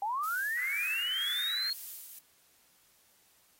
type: linear sweep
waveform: sine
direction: up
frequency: 780 to 4300 Hz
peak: -30 dBFS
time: 0.02-1.73 s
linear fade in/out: 2 ms
type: noise with tremolo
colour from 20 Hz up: violet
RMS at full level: -41 dBFS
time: 0.23-2.19 s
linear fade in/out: 5 ms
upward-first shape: sine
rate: 2 Hz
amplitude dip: 45%
type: band-pass noise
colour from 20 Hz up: white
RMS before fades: -43 dBFS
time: 0.57-1.7 s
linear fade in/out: 2 ms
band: 1500 to 2000 Hz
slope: 48 dB/octave
effects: white hiss -66 dBFS RMS until 3.59 s + AAC 48 kbps